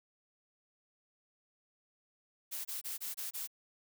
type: noise bursts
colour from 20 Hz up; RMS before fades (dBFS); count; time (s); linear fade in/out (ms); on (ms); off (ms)
blue; -40; 6; 2.51-3.475; 20; 140; 25
effects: none